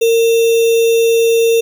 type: tone with sample-and-hold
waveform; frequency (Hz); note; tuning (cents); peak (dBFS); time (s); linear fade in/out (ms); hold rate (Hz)
sine; 459.3; A#4; -26; -8; 0.01-1.61; 10; 3150
effects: none